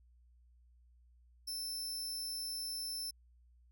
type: tone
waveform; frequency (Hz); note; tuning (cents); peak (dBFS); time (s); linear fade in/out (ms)
sawtooth; 5310; E8; +12; -36; 1.47-3.11; 10
effects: added 60 Hz sine -62 dBFS peak until 3.71 s